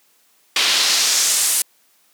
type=noise with band-pass filter sweep; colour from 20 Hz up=pink; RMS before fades=-17 dBFS; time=0.56-1.62 s; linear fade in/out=2 ms; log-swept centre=3300 to 9800 Hz; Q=1.4; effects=white hiss -58 dBFS RMS until 2.13 s + high-pass 200 Hz 12 dB/octave